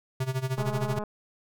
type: tone with tremolo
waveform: square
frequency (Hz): 130.81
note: C3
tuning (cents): 0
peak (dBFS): -25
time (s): 0.2-0.99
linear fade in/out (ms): 5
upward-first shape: sine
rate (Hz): 13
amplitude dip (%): 85
type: click train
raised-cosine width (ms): 1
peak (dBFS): -22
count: 97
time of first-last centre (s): 0.58-1.037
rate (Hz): 210
effects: none